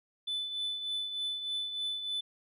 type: tone with tremolo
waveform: sine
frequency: 3501 Hz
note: A7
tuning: 9 cents flat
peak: -28 dBFS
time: 0.27-2.21 s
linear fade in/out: 10 ms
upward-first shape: triangle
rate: 3.3 Hz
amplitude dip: 65%
effects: tanh soft clip ceiling -30 dBFS